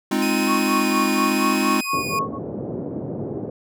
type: chord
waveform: square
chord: F minor seventh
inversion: first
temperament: equal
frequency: 207.7 / 261.6 / 311.1 / 349.2 Hz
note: Ab3 / C4 / Eb4 / F4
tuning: 0 / 0 / 0 / 0 cents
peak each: -25 / -24 / -25 / -27 dBFS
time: 0.11-1.81 s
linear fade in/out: 5 ms
type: tone with vibrato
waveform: sawtooth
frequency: 2489 Hz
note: D#7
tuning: in tune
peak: -23 dBFS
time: 0.22-2.19 s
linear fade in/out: 2 ms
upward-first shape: sine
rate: 0.9 Hz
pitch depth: 20 cents each way
type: tone with tremolo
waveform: sine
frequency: 1101 Hz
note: C#6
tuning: 12 cents flat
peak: -19 dBFS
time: 0.46-2.39 s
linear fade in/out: 50 ms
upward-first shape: sine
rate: 4.2 Hz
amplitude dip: 100%
type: band-pass noise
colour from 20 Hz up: white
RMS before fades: -29 dBFS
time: 1.93-3.5 s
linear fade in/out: 5 ms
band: 100 to 490 Hz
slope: 24 dB/octave
effects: none